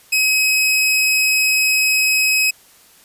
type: tone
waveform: sawtooth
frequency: 2546 Hz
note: D#7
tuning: 39 cents sharp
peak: -10 dBFS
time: 0.12-2.51 s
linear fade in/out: 10 ms
effects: white hiss -49 dBFS RMS until 3.04 s + resampled to 32000 Hz